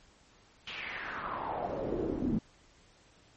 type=noise with band-pass filter sweep; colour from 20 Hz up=brown; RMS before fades=-35 dBFS; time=0.67-2.39 s; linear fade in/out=5 ms; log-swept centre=3000 to 220 Hz; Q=3.6; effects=pink hiss -62 dBFS RMS until 3.36 s + MP3 32 kbps